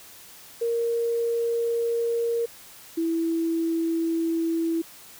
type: tone pair in turn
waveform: sine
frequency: 466.2 / 329.7 Hz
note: A#4 / E4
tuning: 0 / 0 cents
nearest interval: tritone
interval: 600 cents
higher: first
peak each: -22 dBFS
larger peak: neither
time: 0.61-2.46 / 2.97-4.82 s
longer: neither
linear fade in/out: 10 ms
effects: white hiss -47 dBFS RMS until 5.19 s